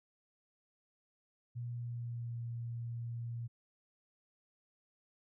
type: tone with pitch glide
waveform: sine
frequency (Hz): 120 to 117.6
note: B2 to A#2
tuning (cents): -49 to +16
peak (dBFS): -38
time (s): 1.55-3.48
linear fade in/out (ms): 20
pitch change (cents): -35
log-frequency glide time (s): 1.71-2.41
effects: none